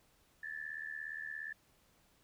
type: tone with amplitude modulation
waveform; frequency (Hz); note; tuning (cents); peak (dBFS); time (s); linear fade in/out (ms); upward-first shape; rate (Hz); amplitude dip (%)
sine; 1749; A6; -11; -37; 0.43-1.53; 5; sine; 77.2; 85
effects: pink hiss -70 dBFS RMS until 2.23 s